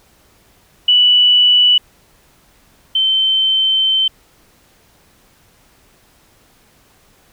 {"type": "tone pair in turn", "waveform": "sine", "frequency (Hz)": [2960, 3093], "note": ["F#7", "G7"], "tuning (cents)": [0, -24], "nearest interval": "minor second", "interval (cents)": 76, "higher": "second", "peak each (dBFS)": [-7, -11], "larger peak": "first", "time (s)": [[0.88, 1.78], [2.95, 4.08]], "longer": "second", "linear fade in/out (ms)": 5, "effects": ["pink hiss -52 dBFS RMS until 7.32 s"]}